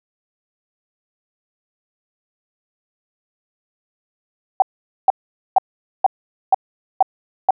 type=tone bursts; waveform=sine; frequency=765 Hz; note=G5; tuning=42 cents flat; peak=-7 dBFS; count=7; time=4.6-7.507 s; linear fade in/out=2 ms; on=21 ms; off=460 ms; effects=none